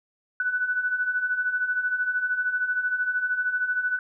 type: beating tone pair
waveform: sine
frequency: 1480 / 1493 Hz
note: F#6 / F#6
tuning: 0 / +15 cents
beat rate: 13 Hz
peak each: -30 / -24 dBFS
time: 0.4-3.99 s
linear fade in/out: 2 ms
effects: none